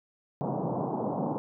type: band-pass noise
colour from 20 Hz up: pink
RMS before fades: -31 dBFS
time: 0.41-1.38 s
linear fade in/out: 0 ms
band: 130 to 970 Hz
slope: 48 dB/octave
effects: none